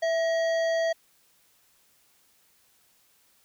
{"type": "harmonic tone with a mistuned harmonic", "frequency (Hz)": 659.3, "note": "E5", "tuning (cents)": 0, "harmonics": [1, 3, 5, 7, 9, 10], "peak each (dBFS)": [-23, -33, -42, -43, -48, -49], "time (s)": [0.02, 0.93], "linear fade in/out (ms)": 10, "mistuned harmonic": 3, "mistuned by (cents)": -73, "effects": ["white hiss -64 dBFS RMS until 3.44 s"]}